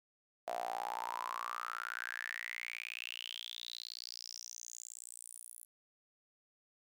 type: tone with high-pass filter sweep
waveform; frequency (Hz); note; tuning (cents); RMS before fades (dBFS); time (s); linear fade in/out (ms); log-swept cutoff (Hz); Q
sawtooth; 59; A#1; +22; -44; 0.47-5.65; 10; 670 to 11000; 9.4
effects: none